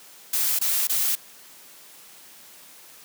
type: noise bursts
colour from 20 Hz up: blue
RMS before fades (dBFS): -23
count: 3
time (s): 0.33-1.154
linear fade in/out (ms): 5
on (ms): 260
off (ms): 22
effects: white hiss -48 dBFS RMS until 3.04 s + high-pass 150 Hz 12 dB/octave